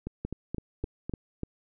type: two click trains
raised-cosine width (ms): 3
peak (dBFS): -19 / -21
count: 5 / 5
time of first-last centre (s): 0.25-1.433 / 0.07-1.096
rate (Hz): 3.38 / 3.9
effects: none